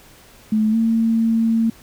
sine tone with pitch glide, 216.3 to 226.5 Hz, A3 to A#3, -29 to -50 cents, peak -14 dBFS, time 0.52-1.7 s, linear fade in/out 5 ms, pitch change +79 cents, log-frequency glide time 0.71-0.76 s, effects pink hiss -47 dBFS RMS until 1.82 s

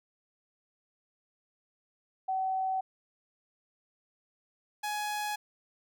sine / sawtooth tone pair in turn, 759 / 838 Hz, F#5 / G#5, +44 / +15 cents, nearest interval major second, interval 171 cents, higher second, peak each -28 dBFS, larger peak neither, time 2.28-2.81 / 4.83-5.36 s, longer neither, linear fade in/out 10 ms, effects none

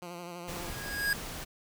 10% pulse tone with vibrato, 174.3 Hz, F3, 3 cents flat, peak -32 dBFS, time 0.02-0.7 s, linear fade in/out 2 ms, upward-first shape sine, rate 12 Hz, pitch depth 41 cents each way
pink noise, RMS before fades -40 dBFS, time 0.47-1.45 s, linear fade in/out 20 ms
square tone with exponential growth, 1644 Hz, G#6, 18 cents flat, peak -25 dBFS, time 0.48-1.13 s, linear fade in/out 2 ms, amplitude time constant 140 ms
effects none

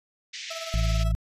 pink band-pass noise, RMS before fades -38 dBFS, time 0.33-1.04 s, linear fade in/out 10 ms, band 1900 to 6600 Hz, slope 48 dB/octave
30% pulse tone with tremolo, 656 Hz, E5, 9 cents flat, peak -30 dBFS, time 0.5-1.12 s, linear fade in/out 10 ms, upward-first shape sine, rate 18 Hz, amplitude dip 65%
harmonic tone, 54.7 Hz, A1, 9 cents flat, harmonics 1 / 2 / 3, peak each -22 / -28 / -32 dBFS, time 0.74-1.15 s, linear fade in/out 0 ms
effects resampled to 32000 Hz

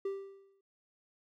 triangle tone with exponential decay, 392 Hz, G4, in tune, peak -29 dBFS, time 0.05-0.61 s, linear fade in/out 5 ms, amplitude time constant 120 ms, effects none

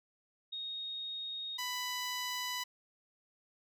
sine / 10% pulse tone pair in turn, 3729 / 993.1 Hz, A#7 / B5, 0 / +9 cents, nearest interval octave + major seventh, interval 2291 cents, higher first, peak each -38 / -27 dBFS, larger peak second, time 0.52-1.58 / 1.58-2.64 s, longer neither, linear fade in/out 10 ms, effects resampled to 32000 Hz

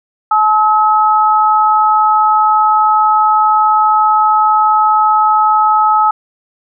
sine tone pair together, 859 / 1283.8 Hz, A5 / E6, -42 / -46 cents, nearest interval perfect fifth, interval 696 cents, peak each -10 dBFS, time 0.31-6.11 s, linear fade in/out 5 ms, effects none

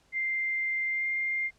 sine tone with pitch glide, 2093 to 2109 Hz, C7 to C7, 0 to +13 cents, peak -27 dBFS, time 0.12-1.51 s, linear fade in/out 50 ms, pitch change +13 cents, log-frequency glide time 0.87-1.06 s, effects pink hiss -65 dBFS RMS until 1.58 s + low-pass 8000 Hz 12 dB/octave

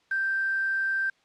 sine tone with quantisation, 1568 Hz, G6, in tune, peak -24 dBFS, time 0.11-1.1 s, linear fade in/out 5 ms, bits 7, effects white hiss -65 dBFS RMS until 1.24 s + low-pass 4000 Hz 12 dB/octave

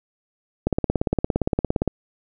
click train, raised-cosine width 2 ms, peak -6 dBFS, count 22, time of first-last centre 0.67-1.877 s, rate 17.4 Hz, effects none

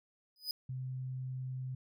45% pulse tone with exponential growth, 4988 Hz, D#8, 3 cents sharp, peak -30 dBFS, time 0.36-0.51 s, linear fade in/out 1 ms, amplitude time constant 31 ms
sine tone, 129.3 Hz, C3, 20 cents flat, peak -37 dBFS, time 0.69-1.75 s, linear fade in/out 5 ms
effects none

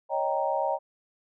sine chord, Eb dominant seventh, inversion third, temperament equal, 554.4 / 622.3 / 784 / 932.3 Hz, Db5 / Eb5 / G5 / Bb5, 0 / 0 / 0 / 0 cents, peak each -30 dBFS, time 0.09-0.79 s, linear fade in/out 50 ms, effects none

